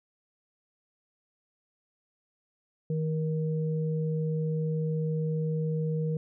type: tone pair together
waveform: sine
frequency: 157.8 / 472.2 Hz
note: D#3 / A#4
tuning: +25 / +22 cents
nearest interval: octave + perfect fifth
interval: 1897 cents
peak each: -27 / -34 dBFS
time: 2.9-6.17 s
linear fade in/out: 2 ms
effects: none